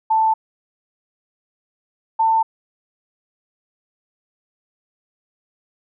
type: tone pair in turn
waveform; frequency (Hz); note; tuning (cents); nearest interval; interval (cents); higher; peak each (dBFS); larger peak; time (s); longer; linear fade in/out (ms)
sine; 883 / 893.8; A5 / A5; +6 / +27; unison; 21; second; -13; neither; 0.1-0.34 / 2.19-2.43; neither; 10
effects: none